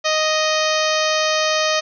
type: harmonic tone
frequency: 622.3 Hz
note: D#5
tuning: in tune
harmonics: 1 / 2 / 3 / 4 / 5 / 6 / 7 / 8 / 9 / 10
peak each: -20 / -23 / -25 / -26 / -27 / -28 / -28 / -29 / -30 / -30 dBFS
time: 0.04-1.81 s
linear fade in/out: 20 ms
effects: none